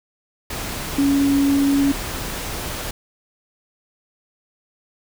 sine tone in noise, 279.3 Hz, C#4, 13 cents sharp, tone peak -14 dBFS, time 0.98-1.92 s, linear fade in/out 5 ms, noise pink, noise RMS -28 dBFS, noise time 0.5-2.91 s, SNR +11 dB, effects none

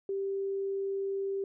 sine tone, 392 Hz, G4, in tune, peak -30 dBFS, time 0.09-1.44 s, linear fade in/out 2 ms, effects none

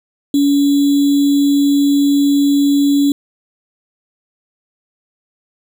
sine tone with sample-and-hold, 283.5 Hz, C#4, 39 cents sharp, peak -9 dBFS, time 0.34-3.12 s, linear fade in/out 2 ms, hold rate 3675 Hz, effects none

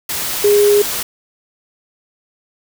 sine tone in noise, 411.4 Hz, G#4, 16 cents flat, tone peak -8 dBFS, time 0.44-0.82 s, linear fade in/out 5 ms, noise white, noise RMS -21 dBFS, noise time 0.09-1.03 s, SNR +10 dB, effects none

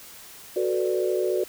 sine chord, B minor seventh, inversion second, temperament equal, 370 / 440 / 493.9 / 587.3 Hz, F#4 / A4 / B4 / D5, 0 / 0 / 0 / 0 cents, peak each -24 / -30 / -29 / -29 dBFS, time 0.56-1.44 s, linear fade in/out 5 ms, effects white hiss -45 dBFS RMS until 1.48 s

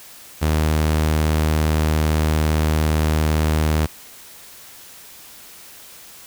sawtooth tone, 77.6 Hz, D#2, 4 cents flat, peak -12 dBFS, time 0.41-3.87 s, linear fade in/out 20 ms, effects white hiss -42 dBFS RMS until 6.26 s

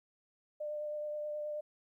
sine tone with vibrato, 599 Hz, D5, 34 cents sharp, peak -36 dBFS, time 0.6-1.61 s, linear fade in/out 10 ms, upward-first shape sine, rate 9.4 Hz, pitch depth 13 cents each way, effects 13-bit

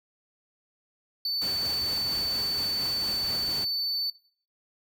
triangle tone, 4513 Hz, C#8, 30 cents sharp, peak -25 dBFS, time 1.25-4.1 s, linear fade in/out 2 ms
pink noise with tremolo, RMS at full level -37 dBFS, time 1.41-3.65 s, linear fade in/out 10 ms, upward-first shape triangle, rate 4.3 Hz, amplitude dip 30%
effects noise-tail reverb RT60 0.5 s tail -21 dB re dry + high-pass 60 Hz 12 dB/octave

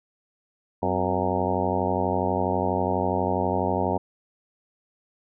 harmonic tone with a mistuned harmonic, 92.2 Hz, F#2, 6 cents flat, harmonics 1 / 2 / 3 / 4 / 5 / 6 / 7 / 8 / 9 / 10, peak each -31 / -31 / -31 / -31 / -31 / -31 / -31 / -31 / -31 / -31 dBFS, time 0.82-3.98 s, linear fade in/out 10 ms, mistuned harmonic 3, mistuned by -97 cents, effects none

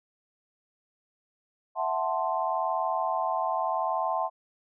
sine chord, F# half-diminished seventh, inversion third, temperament equal, 659.3 / 740 / 880 / 1046.5 Hz, E5 / F#5 / A5 / C6, 0 / 0 / 0 / 0 cents, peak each -31 dBFS, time 1.75-4.3 s, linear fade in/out 50 ms, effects none

